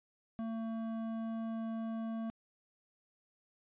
triangle tone with hard clipping, 225.1 Hz, A3, 40 cents sharp, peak -38 dBFS, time 0.39-2.3 s, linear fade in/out 0 ms, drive 14 dB, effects resampled to 8000 Hz

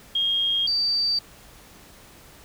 sine tone pair in turn, 3244 / 4639 Hz, G#7 / D8, -41 / -22 cents, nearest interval tritone, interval 619 cents, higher second, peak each -20 dBFS, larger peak neither, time 0.15-0.67 / 0.67-1.19 s, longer neither, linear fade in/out 5 ms, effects pink hiss -49 dBFS RMS until 2.44 s

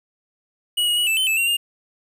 square tone with pitch steps, 2915 / 2886 / 2924 / 2643 / 3064 / 2620 / 2749 / 2817 Hz, F#7 / F#7 / F#7 / E7 / G7 / E7 / F7 / F7, -26 / -44 / -21 / +4 / -40 / -11 / -28 / +14 cents, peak -18 dBFS, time 0.77-1.57 s, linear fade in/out 10 ms, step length 100 ms, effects 9-bit

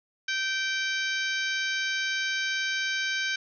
harmonic tone with a mistuned harmonic, 777 Hz, G5, 16 cents flat, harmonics 2 / 3 / 4 / 5 / 6 / 7 / 8, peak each -29 / -33 / -35 / -37 / -39 / -40 / -41 dBFS, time 0.28-3.36 s, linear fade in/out 5 ms, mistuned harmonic 5, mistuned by -23 cents, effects none

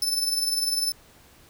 sawtooth tone with tremolo, 5274 Hz, E8, in tune, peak -18 dBFS, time 0.02-0.92 s, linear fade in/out 2 ms, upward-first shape sine, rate 20 Hz, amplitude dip 55%, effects pink hiss -54 dBFS RMS until 1.49 s

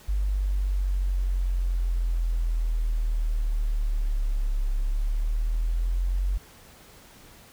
sine exponential two-way sweep, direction down then up, 49.89 to 34.45 to 47.14 Hz, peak -22 dBFS, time 0.08-6.38 s, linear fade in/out 10 ms, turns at 4.74 s, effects pink hiss -51 dBFS RMS until 7.52 s

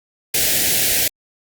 white band-stop noise, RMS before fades -17 dBFS, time 0.34-1.08 s, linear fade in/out 5 ms, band 760 to 1600 Hz, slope 48 dB/octave, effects Opus 48 kbps

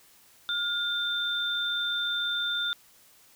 sine tone pair together, 1418 / 3573 Hz, F6 / A7, +26 / +26 cents, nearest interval octave + major third, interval 1600 cents, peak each -31 / -28 dBFS, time 0.49-2.73 s, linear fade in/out 0 ms, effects white hiss -58 dBFS RMS until 3.35 s

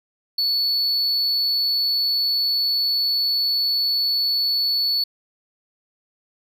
triangle tone, 4435 Hz, C#8, in tune, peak -17 dBFS, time 0.38-5.04 s, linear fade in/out 5 ms, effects none

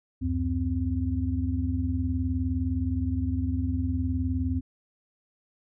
sine tone cluster, 74.7 / 94.2 / 258.8 Hz, D2 / F#2 / C4, +30 / +32 / -19 cents, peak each -29 dBFS, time 0.21-4.61 s, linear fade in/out 20 ms, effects none

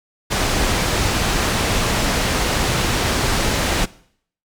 pink low-pass noise, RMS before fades -19 dBFS, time 0.3-3.86 s, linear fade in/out 20 ms, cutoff 7900 Hz, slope 12 dB/octave, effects noise-tail reverb RT60 0.6 s tail -20 dB re dry

